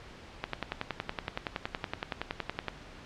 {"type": "click train", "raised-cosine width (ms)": 0.3, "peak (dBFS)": -15, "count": 25, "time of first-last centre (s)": [0.44, 2.683], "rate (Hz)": 10.7, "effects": ["pink hiss -49 dBFS RMS until 3.05 s", "low-pass 4000 Hz 12 dB/octave"]}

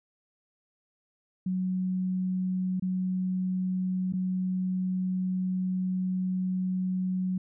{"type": "tone with dropouts", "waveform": "sine", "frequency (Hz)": 185, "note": "F#3", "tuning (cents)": 0, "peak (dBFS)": -26, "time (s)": [1.46, 7.38], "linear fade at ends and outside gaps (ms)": 5, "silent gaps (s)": [[2.798, 2.822], [4.125, 4.135]], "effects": []}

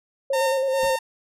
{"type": "tone with vibrato", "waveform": "sine", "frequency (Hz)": 534, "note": "C5", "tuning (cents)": 35, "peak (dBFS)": -20, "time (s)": [0.3, 0.96], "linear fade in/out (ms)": 5, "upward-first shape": "square", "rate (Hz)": 9.2, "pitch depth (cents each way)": 36}
{"type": "tone with tremolo", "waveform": "sawtooth", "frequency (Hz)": 911, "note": "A#5", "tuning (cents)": -40, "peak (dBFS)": -19, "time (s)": [0.33, 0.99], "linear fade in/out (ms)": 5, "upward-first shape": "sine", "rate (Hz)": 2.3, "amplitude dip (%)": 85}
{"type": "noise with exponential decay", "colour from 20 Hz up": "brown", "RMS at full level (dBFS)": -33, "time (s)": [0.83, 0.98], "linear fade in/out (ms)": 0, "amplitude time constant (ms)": 32}
{"effects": ["resampled to 32000 Hz"]}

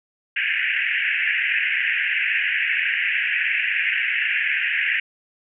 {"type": "band-pass noise", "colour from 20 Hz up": "pink", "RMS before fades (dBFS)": -22, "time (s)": [0.36, 5], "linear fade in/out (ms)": 5, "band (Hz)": [1600, 2800], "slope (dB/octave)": 96, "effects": []}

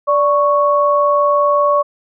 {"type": "tone pair together", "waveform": "sine", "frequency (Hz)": [583.4, 1108.7], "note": ["D5", "C#6"], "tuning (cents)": [-12, 0], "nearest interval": "major seventh", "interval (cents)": 1112, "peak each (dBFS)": -13, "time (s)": [0.07, 1.83], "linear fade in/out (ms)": 20, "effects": []}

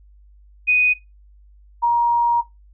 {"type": "tone pair in turn", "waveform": "sine", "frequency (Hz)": [2489, 945.3], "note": ["D#7", "A#5"], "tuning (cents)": [0, 24], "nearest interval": "octave + perfect fourth", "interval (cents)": 1676, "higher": "first", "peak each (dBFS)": -13, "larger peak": "neither", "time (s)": [[0.67, 0.94], [1.82, 2.42]], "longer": "second", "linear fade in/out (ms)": 20, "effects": ["noise-tail reverb RT60 0.2 s tail -18 dB re dry", "added 50 Hz sine -46 dBFS peak until 2.73 s"]}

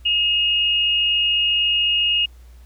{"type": "tone pair together", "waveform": "sine", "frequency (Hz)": [2578, 2856], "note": ["E7", "F7"], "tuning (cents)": [-39, 38], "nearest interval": "major second", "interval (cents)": 177, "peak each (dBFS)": [-26, -16], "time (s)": [0.05, 2.26], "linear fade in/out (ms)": 10, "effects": ["added 60 Hz sine -41 dBFS peak until 2.65 s", "pink hiss -57 dBFS RMS until 2.65 s"]}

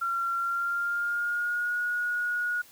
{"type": "tone with pitch glide", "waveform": "sine", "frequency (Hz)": [1371, 1449.2], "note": ["F6", "F#6"], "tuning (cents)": [-32, -36], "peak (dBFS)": -26, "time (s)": [0.01, 2.62], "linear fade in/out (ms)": 10, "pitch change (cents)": 96, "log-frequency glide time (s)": [0.35, 1.77], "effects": ["white hiss -54 dBFS RMS until 2.71 s"]}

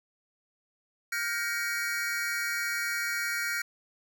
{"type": "chord", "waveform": "square", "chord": "G half-diminished seventh", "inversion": "third", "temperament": "just", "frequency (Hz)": [1411.2, 1568, 1881.6, 2258], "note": ["F6", "G6", "Bb6", "Db7"], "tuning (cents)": [18, 0, 16, 31], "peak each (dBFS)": [-34, -38, -35, -36], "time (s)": [1.12, 3.62], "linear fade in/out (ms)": 5, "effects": []}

